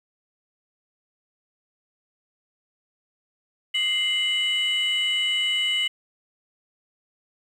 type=tone pair together; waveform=sine; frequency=2093 / 2960 Hz; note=C7 / F#7; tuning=0 / 0 cents; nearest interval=tritone; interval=600 cents; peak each=-24 / -20 dBFS; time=3.74-5.88 s; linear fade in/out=10 ms; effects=tanh soft clip ceiling -18 dBFS + 9-bit